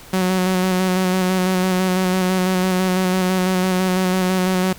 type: tone with vibrato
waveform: sawtooth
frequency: 185 Hz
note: F#3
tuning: in tune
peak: -12 dBFS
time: 0.13-4.73 s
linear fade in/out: 5 ms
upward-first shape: square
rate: 6 Hz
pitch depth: 20 cents each way
effects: pink hiss -41 dBFS RMS until 4.78 s